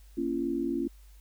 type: chord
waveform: sine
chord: Bb minor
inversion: none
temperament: equal with one note detuned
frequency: 233.1 / 277.2 / 340.3 Hz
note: Bb3 / Db4 / F4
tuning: 0 / 0 / -45 cents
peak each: -35 / -31 / -31 dBFS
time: 0.17-0.88 s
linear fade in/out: 10 ms
effects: added 50 Hz sine -50 dBFS peak until 1.2 s + white hiss -64 dBFS RMS until 1.2 s